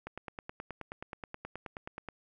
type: click train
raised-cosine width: 0.5 ms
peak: -25 dBFS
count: 20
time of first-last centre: 0.07-2.087 s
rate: 9.42 Hz
effects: none